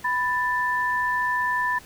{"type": "tone pair together", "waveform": "sine", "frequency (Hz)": [991, 1765.8], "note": ["B5", "A6"], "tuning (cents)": [6, 6], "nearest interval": "minor seventh", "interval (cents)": 1000, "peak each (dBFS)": -24, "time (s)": [0.04, 1.79], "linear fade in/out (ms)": 10, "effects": ["pink hiss -47 dBFS RMS until 1.85 s"]}